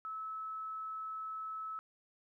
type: tone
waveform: sine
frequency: 1300 Hz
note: E6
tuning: 24 cents flat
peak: -39 dBFS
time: 0.05-1.79 s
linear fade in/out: 0 ms
effects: 13-bit